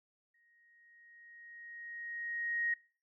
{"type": "tone with exponential growth", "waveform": "sine", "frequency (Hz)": 1877, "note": "A#6", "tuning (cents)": 11, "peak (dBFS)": -30, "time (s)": [0.34, 2.74], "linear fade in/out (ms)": 5, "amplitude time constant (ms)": 520, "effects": ["noise-tail reverb RT60 0.4 s tail -22 dB re dry"]}